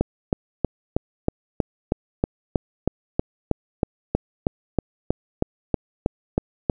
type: click train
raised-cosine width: 2 ms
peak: -5 dBFS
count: 22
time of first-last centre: 0.01-6.698 s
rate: 3.14 Hz
effects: none